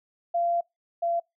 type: tone pair in turn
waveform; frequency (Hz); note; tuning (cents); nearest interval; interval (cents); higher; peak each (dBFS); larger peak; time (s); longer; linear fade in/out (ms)
sine; 688 / 682.9; F5 / F5; -26 / -39; unison; 13; first; -22 / -23; first; 0.34-0.61 / 1.02-1.2; first; 10
effects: noise-tail reverb RT60 0.2 s tail -26 dB re dry